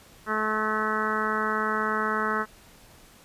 harmonic tone with a mistuned harmonic, 216.1 Hz, A3, 31 cents flat, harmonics 1 / 2 / 3 / 4 / 5 / 6 / 7 / 8 / 9, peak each -33 / -32 / -38 / -36 / -31 / -29 / -31 / -36 / -38 dBFS, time 0.26-2.46 s, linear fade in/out 50 ms, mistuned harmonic 9, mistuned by -15 cents, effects pink hiss -53 dBFS RMS until 3.24 s + resampled to 32000 Hz

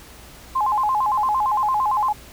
sine tone with vibrato, 940 Hz, A#5, 14 cents sharp, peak -17 dBFS, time 0.55-2.13 s, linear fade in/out 10 ms, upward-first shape square, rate 8.8 Hz, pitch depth 190 cents each way, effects added 60 Hz sine -47 dBFS peak until 2.32 s + pink hiss -44 dBFS RMS until 2.32 s

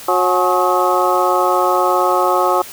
harmonic tone with a mistuned harmonic, 181.7 Hz, F#3, 31 cents flat, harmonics 2 / 3 / 4 / 5 / 6 / 7, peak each -19 / -19 / -19 / -19 / -19 / -19 dBFS, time 0.08-2.62 s, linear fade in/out 5 ms, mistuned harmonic 5, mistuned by -110 cents, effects white hiss -34 dBFS RMS until 2.72 s

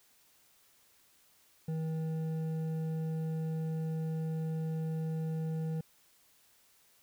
sine tone with hard clipping, 159.8 Hz, D#3, 47 cents sharp, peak -34 dBFS, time 1.68-5.81 s, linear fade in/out 5 ms, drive 7 dB, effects white hiss -66 dBFS RMS until 7.02 s

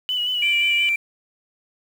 sine tone with vibrato, 2960 Hz, F#7, in tune, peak -20 dBFS, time 0.09-0.89 s, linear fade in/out 0 ms, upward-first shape sine, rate 5.7 Hz, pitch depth 36 cents each way
sine tone, 2349 Hz, D7, in tune, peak -17 dBFS, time 0.42-0.96 s, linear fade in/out 5 ms
effects tanh soft clip ceiling -10 dBFS + 7-bit

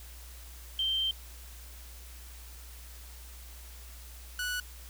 sine / sawtooth tone pair in turn, 3136 / 1476.5 Hz, G7 / F#6, 0 / -4 cents, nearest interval octave + minor second, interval 1304 cents, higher first, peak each -27 / -28 dBFS, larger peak first, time 0.79-1.11 / 4.39-4.6 s, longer first, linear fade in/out 2 ms, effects added 60 Hz sine -46 dBFS peak until 4.89 s + white hiss -52 dBFS RMS until 4.89 s

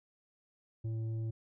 triangle tone with tanh clipping, 112.1 Hz, A2, 33 cents sharp, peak -35 dBFS, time 0.84-1.31 s, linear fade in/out 10 ms, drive 11 dB, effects none

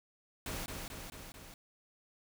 pink noise with echo, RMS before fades -40 dBFS, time 0.46-0.66 s, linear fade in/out 2 ms, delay 220 ms, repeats 4, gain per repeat -3 dB, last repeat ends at 1.54 s, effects none

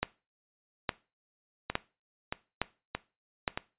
two click trains, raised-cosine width 0.3 ms, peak -15 / -11 dBFS, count 4 / 5, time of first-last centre 1.7-3.575 / 0.03-3.478 s, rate 1.6 / 1.16 Hz, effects noise-tail reverb RT60 0.3 s tail -19 dB re dry + resampled to 8000 Hz

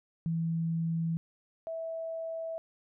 sine tone pair in turn, 164.81 / 653.9 Hz, E3 / E5, 0 / -14 cents, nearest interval 2 octaves, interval 2386 cents, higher second, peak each -28 / -34 dBFS, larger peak first, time 0.26-1.17 / 1.67-2.58 s, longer neither, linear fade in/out 0 ms, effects none

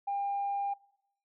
sine tone, 801 Hz, G5, 37 cents sharp, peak -29 dBFS, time 0.07-0.74 s, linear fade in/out 10 ms, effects noise-tail reverb RT60 0.8 s tail -23 dB re dry + tanh soft clip ceiling -26 dBFS

